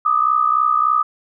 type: tone pair together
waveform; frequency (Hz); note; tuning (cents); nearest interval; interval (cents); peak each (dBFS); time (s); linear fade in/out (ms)
sine; 1198 / 1261.4; D6 / D#6; +34 / +23; minor second; 89; -16; 0.05-1.03; 10
effects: none